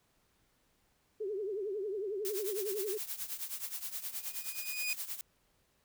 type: tone with vibrato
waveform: sine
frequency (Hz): 404.8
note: G#4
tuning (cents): -44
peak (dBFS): -34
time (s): 1.2-2.98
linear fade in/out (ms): 10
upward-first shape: triangle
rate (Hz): 11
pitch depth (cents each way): 170
type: noise with tremolo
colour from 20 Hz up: blue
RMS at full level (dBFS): -37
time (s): 2.25-5.21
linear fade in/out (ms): 0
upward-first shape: triangle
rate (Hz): 9.5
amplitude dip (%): 85
type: tone with exponential growth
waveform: sawtooth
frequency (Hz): 2472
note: D#7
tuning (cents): -12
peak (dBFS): -28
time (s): 3.96-4.93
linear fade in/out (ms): 2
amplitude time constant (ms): 210
effects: pink hiss -73 dBFS RMS until 5.84 s